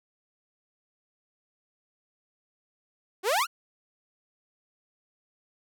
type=exponential sweep; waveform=sawtooth; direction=up; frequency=350 to 1500 Hz; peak=-19 dBFS; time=3.23-3.47 s; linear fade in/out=50 ms; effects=none